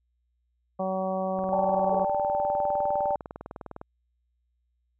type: harmonic tone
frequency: 188.8 Hz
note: F#3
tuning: 35 cents sharp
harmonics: 1 / 2 / 3 / 4 / 5 / 6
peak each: -32 / -39 / -29 / -32 / -40 / -39 dBFS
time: 0.79-2.05 s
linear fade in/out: 10 ms
type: click train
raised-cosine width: 1 ms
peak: -24 dBFS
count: 49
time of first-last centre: 1.39-3.814 s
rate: 19.8 Hz
type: chord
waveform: sine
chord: D suspended fourth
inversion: none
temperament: equal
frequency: 587.3 / 784 / 880 Hz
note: D5 / G5 / A5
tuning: 0 / 0 / 0 cents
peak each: -27 / -27 / -31 dBFS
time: 1.52-3.16 s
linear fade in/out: 5 ms
type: tone with exponential decay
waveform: sine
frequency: 436.7 Hz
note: A4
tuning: 13 cents flat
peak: -32 dBFS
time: 1.92-2.24 s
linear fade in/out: 2 ms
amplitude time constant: 69 ms
effects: added 60 Hz sine -70 dBFS peak until 4.99 s